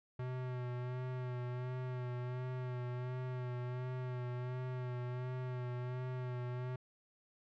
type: tone with vibrato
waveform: square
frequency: 125.4 Hz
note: B2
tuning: 27 cents sharp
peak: -39 dBFS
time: 0.19-6.76 s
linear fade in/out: 5 ms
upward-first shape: sine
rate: 1.4 Hz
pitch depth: 30 cents each way
effects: low-pass 2000 Hz 12 dB/octave